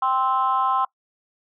sine chord, C major, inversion second, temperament just, 784.9 / 1046.5 / 1308.1 Hz, G5 / C6 / E6, +2 / 0 / -14 cents, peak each -23 / -20 / -24 dBFS, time 0.02-0.85 s, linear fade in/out 5 ms, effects noise-tail reverb RT60 0.1 s tail -23 dB re dry + tanh soft clip ceiling -10 dBFS

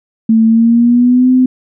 sine tone with pitch glide, 223.6 to 255.4 Hz, A3 to C4, +28 to -42 cents, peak -5 dBFS, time 0.29-1.46 s, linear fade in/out 5 ms, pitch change +230 cents, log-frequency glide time 0.46-1.3 s, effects none

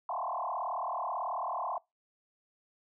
sine tone with frequency modulation, 880 Hz, A5, in tune, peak -32 dBFS, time 0.09-1.78 s, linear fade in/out 2 ms, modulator 38.3 Hz, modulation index 5.6, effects noise-tail reverb RT60 0.2 s tail -23 dB re dry

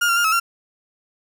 35% pulse tone with pitch steps, 1417 / 1377 / 1409 / 1293 / 1374 Hz, F6 / F6 / F6 / E6 / F6, +25 / -25 / +15 / -34 / -29 cents, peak -14 dBFS, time 0.01-0.4 s, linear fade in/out 10 ms, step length 78 ms, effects none

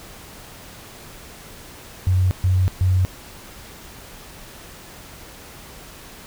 sine tone bursts, 92.5 Hz, F#2, in tune, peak -14 dBFS, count 3, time 2.07-3.05 s, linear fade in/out 0 ms, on 240 ms, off 130 ms, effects pink hiss -41 dBFS RMS until 6.26 s

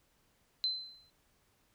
sine tone with exponential decay, 4068 Hz, C8, 50 cents flat, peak -27 dBFS, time 0.64-1.1 s, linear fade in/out 0 ms, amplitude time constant 100 ms, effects pink hiss -72 dBFS RMS until 1.74 s

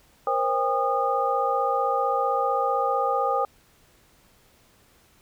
sine tone cluster, 476.4 / 532 / 802 / 1227 Hz, A#4 / C5 / G5 / D#6, +38 / +29 / +39 / -25 cents, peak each -29 / -27 / -25 / -26 dBFS, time 0.27-3.45 s, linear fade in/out 2 ms, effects pink hiss -59 dBFS RMS until 5.21 s

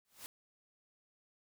white noise with exponential growth, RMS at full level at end -44 dBFS, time 0.05-0.26 s, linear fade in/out 0 ms, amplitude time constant 44 ms, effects none

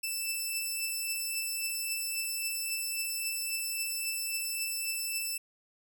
10% pulse beating tone pair, 2646 / 2649.7 Hz, E7 / E7, +6 / +8 cents, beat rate 3.7 Hz, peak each -24 / -31 dBFS, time 0.03-5.38 s, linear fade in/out 10 ms, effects none

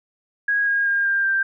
sine tone with pitch steps, 1648 / 1630 / 1612.2 / 1594.6 / 1577.2 Hz, G#6 / G#6 / G6 / G6 / G6, -14 / -33 / +48 / +29 / +10 cents, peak -17 dBFS, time 0.48-1.43 s, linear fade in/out 5 ms, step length 190 ms, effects none

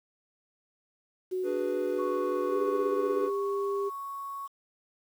sine tone with pitch glide, 370 to 398.9 Hz, F#4 to G4, 0 to +30 cents, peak -28 dBFS, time 1.31-3.9 s, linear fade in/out 20 ms, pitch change +130 cents, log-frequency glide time 2.48-2.58 s
triangle chord, G# half-diminished seventh, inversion second, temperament equal, 293.7 / 370 / 415.3 / 493.9 Hz, D4 / F#4 / G#4 / B4, 0 / 0 / 0 / 0 cents, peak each -34 / -35 / -33 / -30 dBFS, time 1.43-3.31 s, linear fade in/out 50 ms
sine tone, 1108.7 Hz, C#6, in tune, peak -35 dBFS, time 1.98-4.48 s, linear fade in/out 20 ms
effects 9-bit

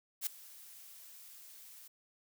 blue noise with ADSR envelope, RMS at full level -33 dBFS, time 0.21-1.88 s, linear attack 57 ms, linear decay 4 ms, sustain -21 dB, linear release 8 ms, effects none

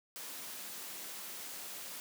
white high-pass noise, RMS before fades -45 dBFS, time 0.16-2 s, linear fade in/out 0 ms, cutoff 160 Hz, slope 24 dB/octave, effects none

